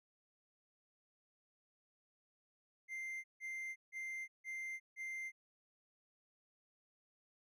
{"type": "tone bursts", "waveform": "triangle", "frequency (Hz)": 2091, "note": "C7", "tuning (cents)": -2, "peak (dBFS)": -40, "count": 5, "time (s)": [2.88, 5.32], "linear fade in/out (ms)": 50, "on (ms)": 360, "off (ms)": 160, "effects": []}